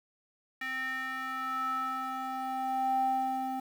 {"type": "tone with band-pass filter sweep", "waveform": "square", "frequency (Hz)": 261.6, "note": "C4", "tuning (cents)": 0, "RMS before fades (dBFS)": -33, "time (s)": [0.61, 3.6], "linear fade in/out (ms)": 5, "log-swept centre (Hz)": [2000, 620], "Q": 5.6, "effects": ["9-bit"]}